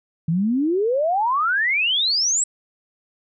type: exponential sweep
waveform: sine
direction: up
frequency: 155.56 to 7970 Hz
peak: -17 dBFS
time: 0.28-2.44 s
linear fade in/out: 5 ms
effects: none